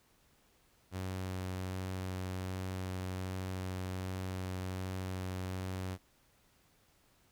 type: tone with vibrato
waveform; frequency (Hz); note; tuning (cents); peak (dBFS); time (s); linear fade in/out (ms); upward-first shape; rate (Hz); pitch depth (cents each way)
sawtooth; 93.1; F#2; +11; -33; 0.91-5.98; 50; sine; 1.3; 9
effects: pink hiss -69 dBFS RMS until 7.31 s